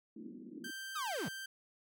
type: band-pass noise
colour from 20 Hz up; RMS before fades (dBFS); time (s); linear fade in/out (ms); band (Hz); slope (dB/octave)
white; -49; 0.16-0.71; 5; 200 to 340; 48
type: tone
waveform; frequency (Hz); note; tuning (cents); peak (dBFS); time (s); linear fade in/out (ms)
sawtooth; 1568; G6; 0; -39; 0.64-1.46; 5
type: linear sweep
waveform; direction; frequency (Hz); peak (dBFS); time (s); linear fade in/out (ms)
45% pulse; down; 1319 to 110.5; -37; 0.95-1.29; 10
effects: none